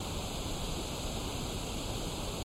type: noise with comb filter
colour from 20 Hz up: pink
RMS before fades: -36 dBFS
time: 0-2.43 s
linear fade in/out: 5 ms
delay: 0.27 ms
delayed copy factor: +0.85
effects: low-pass 9000 Hz 12 dB/octave + MP3 64 kbps